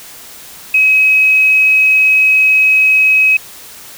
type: tone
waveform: sine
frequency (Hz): 2547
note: D#7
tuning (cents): +40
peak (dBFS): -6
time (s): 0.74-3.37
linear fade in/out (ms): 5
effects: white hiss -34 dBFS RMS until 3.97 s